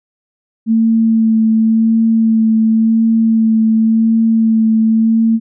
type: tone with vibrato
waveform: sine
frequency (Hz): 223.5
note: A3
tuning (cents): +27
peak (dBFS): -8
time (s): 0.66-5.4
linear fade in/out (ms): 50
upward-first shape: sine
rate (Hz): 0.92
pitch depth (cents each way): 16
effects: none